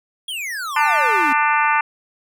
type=exponential sweep; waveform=square; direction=down; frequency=3350 to 260.1 Hz; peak=-25 dBFS; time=0.28-1.33 s; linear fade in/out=5 ms
type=harmonic tone; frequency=297 Hz; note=D4; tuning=20 cents sharp; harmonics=3 / 4 / 5 / 6 / 7 / 8 / 9; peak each=-18 / -20 / -22 / -24 / -25 / -26 / -27 dBFS; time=0.76-1.81 s; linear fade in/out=5 ms
effects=none